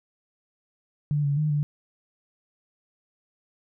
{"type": "tone with pitch steps", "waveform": "sine", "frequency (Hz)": [147.2, 142.3, 152.4, 147], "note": ["D3", "C#3", "D#3", "D3"], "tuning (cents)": [4, 46, -36, 2], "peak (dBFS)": -21, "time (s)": [1.11, 1.63], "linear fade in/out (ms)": 0, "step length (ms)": 130, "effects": []}